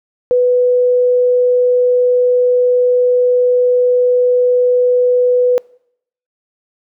sine tone, 495.4 Hz, B4, 5 cents sharp, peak -8 dBFS, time 0.31-5.58 s, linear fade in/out 0 ms, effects noise-tail reverb RT60 0.7 s tail -25 dB re dry

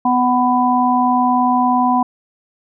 harmonic tone, 249 Hz, B3, 14 cents sharp, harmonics 1 / 3 / 4, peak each -16 / -16 / -16 dBFS, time 0.05-2.03 s, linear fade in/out 5 ms, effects none

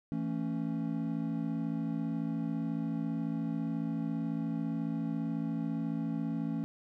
triangle chord, A major, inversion second, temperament equal with one note detuned, 164.81 / 222.9 / 277.2 Hz, E3 / A3 / C#4, 0 / +23 / 0 cents, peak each -34 dBFS, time 0.12-6.64 s, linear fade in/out 0 ms, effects none

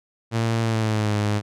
sawtooth tone with pitch glide, 114 to 104.54 Hz, A#2 to G#2, -38 to +12 cents, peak -16 dBFS, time 0.31-1.42 s, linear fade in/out 50 ms, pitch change -150 cents, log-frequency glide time 0.63-1.14 s, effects low-pass 8000 Hz 12 dB/octave

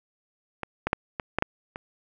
clicks, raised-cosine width 0.5 ms, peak -16 / -10 / -6 / -14 / -8 / -6 / -20 dBFS, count 7, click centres 0.633 / 0.87 / 0.931 / 1.198 / 1.386 / 1.424 / 1.759 s, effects none

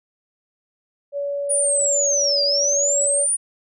sine tone, 568 Hz, C#5, 42 cents sharp, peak -22 dBFS, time 1.12-3.27 s, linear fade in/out 50 ms
sine linear two-way sweep, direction down then up, 9660 to 4699 to 9660 Hz, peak -17 dBFS, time 1.49-3.37 s, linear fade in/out 20 ms, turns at 2.43 s
effects none

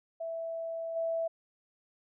sine tone with level steps, 659.3 Hz, E5, in tune, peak -34 / -29 dBFS, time 0.2-1.28 s, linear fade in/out 10 ms, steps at 0.95 s, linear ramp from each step 20 ms, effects none

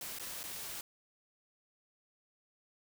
white noise with dropouts, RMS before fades -43 dBFS, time 0.01-0.81 s, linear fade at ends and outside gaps 2 ms, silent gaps 0.187-0.196 / 0.432-0.438 s, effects none

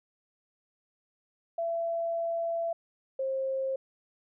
sine tone pair in turn, 671 / 532.6 Hz, E5 / C5, +31 / +31 cents, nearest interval major third, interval 400 cents, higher first, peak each -28 dBFS, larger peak neither, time 1.58-2.73 / 3.19-3.76 s, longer first, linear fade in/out 5 ms, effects none

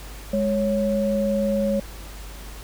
sine tone pair together, 207.1 / 553 Hz, G#3 / C#5, -5 / -4 cents, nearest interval octave + perfect fourth, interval 1701 cents, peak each -22 dBFS, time 0.33-1.8 s, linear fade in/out 5 ms, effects added 50 Hz sine -37 dBFS peak until 2.63 s + pink hiss -42 dBFS RMS until 2.63 s

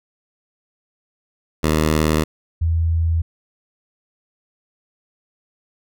10% pulse / sine tone pair in turn, 77.78 / 82.41 Hz, D#2 / E2, 0 / 0 cents, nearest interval minor second, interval 100 cents, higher second, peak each -7 / -15 dBFS, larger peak first, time 1.63-2.24 / 2.61-3.22 s, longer neither, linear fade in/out 10 ms, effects none

